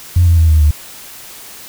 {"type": "tone with pitch steps", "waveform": "sine", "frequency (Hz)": [87.9, 84.42, 81.07, 77.86, 74.77], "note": ["F2", "E2", "E2", "D#2", "D2"], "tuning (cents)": [12, 42, -28, 2, 32], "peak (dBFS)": -5, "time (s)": [0.16, 0.71], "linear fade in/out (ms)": 5, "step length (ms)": 110, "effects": ["tanh soft clip ceiling -1 dBFS", "white hiss -34 dBFS RMS until 1.68 s"]}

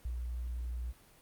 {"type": "tone with ADSR envelope", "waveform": "sine", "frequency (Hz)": 60.3, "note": "B1", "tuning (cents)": -41, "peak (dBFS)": -33, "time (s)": [0.05, 0.93], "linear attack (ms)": 4, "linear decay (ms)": 73, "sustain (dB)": -2, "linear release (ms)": 32, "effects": ["pink hiss -61 dBFS RMS until 1.21 s", "Opus 32 kbps"]}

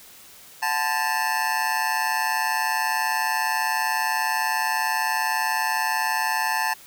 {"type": "tone with amplitude modulation", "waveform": "25% pulse", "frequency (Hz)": 880, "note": "A5", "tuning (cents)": 0, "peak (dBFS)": -14, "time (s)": [0.62, 6.74], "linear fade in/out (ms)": 10, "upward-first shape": "sine", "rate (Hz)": 140, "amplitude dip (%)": 90, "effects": ["white hiss -47 dBFS RMS until 6.86 s"]}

